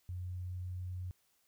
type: tone with pitch glide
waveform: sine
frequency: 90.3 to 90.93 Hz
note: F#2 to F#2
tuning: -42 to -30 cents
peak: -38 dBFS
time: 0.09-1.11 s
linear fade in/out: 0 ms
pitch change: +12 cents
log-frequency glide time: 0.28-0.83 s
effects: white hiss -74 dBFS RMS until 1.47 s